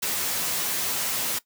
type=noise with comb filter; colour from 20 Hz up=white; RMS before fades=-27 dBFS; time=0.02-1.39 s; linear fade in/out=10 ms; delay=12 ms; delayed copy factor=+0.6; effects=noise-tail reverb RT60 0.1 s tail -18 dB re dry + high-pass 100 Hz 12 dB/octave